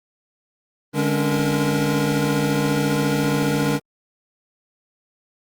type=tone cluster; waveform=square; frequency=147.3 / 206.8 / 272.4 / 286.9 / 473.3 Hz; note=D3 / G#3 / C#4 / D4 / A#4; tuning=+6 / -7 / -30 / -40 / +26 cents; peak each=-24 / -26 / -30 / -24 / -26 dBFS; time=0.93-3.8 s; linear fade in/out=50 ms; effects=Opus 32 kbps